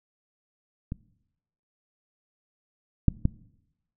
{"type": "clicks", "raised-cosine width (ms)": 5, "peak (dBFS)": [-19, -6, -9], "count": 3, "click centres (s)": [0.921, 3.083, 3.254], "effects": ["noise-tail reverb RT60 0.9 s tail -21 dB re dry"]}